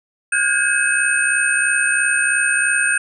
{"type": "tone cluster", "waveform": "sine", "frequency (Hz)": [1446, 1582, 1645, 2561, 8760], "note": ["F#6", "G6", "G#6", "D#7", "C#9"], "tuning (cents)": [-40, 15, -17, 49, -22], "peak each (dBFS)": -21, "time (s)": [0.32, 2.98], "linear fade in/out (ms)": 5, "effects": []}